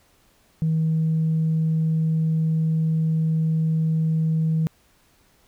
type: tone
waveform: sine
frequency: 159.8 Hz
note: D#3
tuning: 47 cents sharp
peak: -17 dBFS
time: 0.62-4.67 s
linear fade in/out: 0 ms
effects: tanh soft clip ceiling -15 dBFS + pink hiss -60 dBFS RMS until 5.47 s